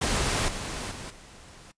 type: noise with level steps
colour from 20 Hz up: pink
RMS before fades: -26 / -34 / -39 / -49 dBFS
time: 0.01-1.72 s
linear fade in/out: 10 ms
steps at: 0.48 / 0.91 / 1.1 s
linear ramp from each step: 5 ms
effects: noise-tail reverb RT60 0.1 s tail -19 dB re dry + resampled to 22050 Hz